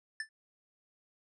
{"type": "tone with exponential decay", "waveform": "square", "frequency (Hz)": 1760, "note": "A6", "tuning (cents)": 0, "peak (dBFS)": -32, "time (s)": [0.2, 0.29], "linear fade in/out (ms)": 2, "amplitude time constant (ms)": 19, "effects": ["resampled to 22050 Hz"]}